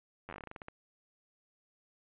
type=slowing click train; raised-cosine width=0.5 ms; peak=-29 dBFS; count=14; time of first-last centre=0.29-0.684 s; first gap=10 ms; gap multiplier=1.17; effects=resampled to 8000 Hz